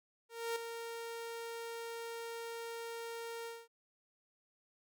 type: tone with ADSR envelope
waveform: sawtooth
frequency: 462.4 Hz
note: A#4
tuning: 14 cents flat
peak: -30 dBFS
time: 0.29-3.68 s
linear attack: 270 ms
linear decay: 4 ms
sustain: -8 dB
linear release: 220 ms
effects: none